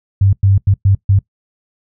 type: tone bursts at uneven times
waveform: sine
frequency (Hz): 98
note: G2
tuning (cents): 0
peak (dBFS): -7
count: 5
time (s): 0.21-0.33 / 0.43-0.58 / 0.67-0.74 / 0.85-0.95 / 1.09-1.19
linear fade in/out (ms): 5
effects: noise-tail reverb RT60 0.1 s tail -20 dB re dry